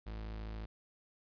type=tone; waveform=40% pulse; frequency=54 Hz; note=A1; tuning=32 cents flat; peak=-40 dBFS; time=0.06-0.66 s; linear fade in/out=10 ms; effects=resampled to 11025 Hz + 13-bit